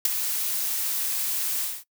blue noise with ADSR envelope, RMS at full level -17 dBFS, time 0.05-1.84 s, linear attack 4 ms, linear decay 13 ms, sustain -10 dB, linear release 230 ms, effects noise-tail reverb RT60 0.1 s tail -20 dB re dry

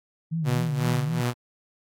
sine tone with vibrato, 153 Hz, D#3, 29 cents flat, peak -24 dBFS, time 0.31-1.22 s, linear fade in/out 20 ms, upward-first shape sine, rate 3.9 Hz, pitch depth 140 cents each way
sawtooth tone with tremolo, 121.8 Hz, B2, 24 cents flat, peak -19 dBFS, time 0.44-1.34 s, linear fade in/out 50 ms, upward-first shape sine, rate 2.7 Hz, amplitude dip 75%
effects AAC 48 kbps

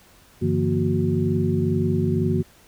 sine tone cluster, 97.3 / 147.5 / 169.6 / 233.2 / 368.6 Hz, G2 / D3 / E3 / A#3 / F#4, -12 / +8 / +50 / +1 / -7 cents, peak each -25 dBFS, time 0.41-2.43 s, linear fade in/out 20 ms, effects pink hiss -53 dBFS RMS until 2.67 s

